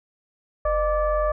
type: tone with frequency modulation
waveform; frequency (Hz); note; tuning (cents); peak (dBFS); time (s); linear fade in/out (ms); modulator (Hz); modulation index
sine; 608; D#5; -40; -19; 0.65-1.32; 5; 562; 0.97
effects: none